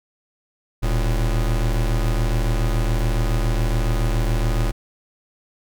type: tone pair together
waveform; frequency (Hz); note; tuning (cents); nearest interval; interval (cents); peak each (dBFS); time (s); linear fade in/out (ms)
square; 40.01 / 112.9; D#1 / A2; +49 / +45; octave + tritone; 1796; -19 / -25; 0.82-4.72; 20
effects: none